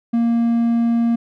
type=tone; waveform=triangle; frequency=233.1 Hz; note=A#3; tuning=in tune; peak=-12 dBFS; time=0.13-1.16 s; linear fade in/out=10 ms; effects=none